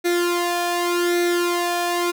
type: tone with flanger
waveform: sawtooth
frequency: 349.2 Hz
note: F4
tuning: in tune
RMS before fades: -21 dBFS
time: 0.04-2.12 s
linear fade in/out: 20 ms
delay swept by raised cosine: 0.5 to 1.21 ms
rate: 0.86 Hz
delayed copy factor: +0.75
effects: none